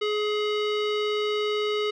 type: tone with low-pass filter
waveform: square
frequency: 421.1 Hz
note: G#4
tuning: 24 cents sharp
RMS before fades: -26 dBFS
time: 0.01-1.91 s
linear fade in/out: 10 ms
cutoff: 3500 Hz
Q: 2.6
effects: none